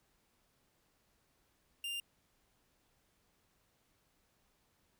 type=tone; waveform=45% pulse; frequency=2797 Hz; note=F7; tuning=2 cents sharp; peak=-38 dBFS; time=1.84-2 s; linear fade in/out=2 ms; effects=pink hiss -75 dBFS RMS until 4.99 s